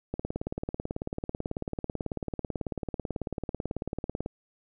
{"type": "click train", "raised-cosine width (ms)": 2, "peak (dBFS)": -18, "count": 76, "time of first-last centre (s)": [0.14, 4.261], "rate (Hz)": 18.2, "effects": []}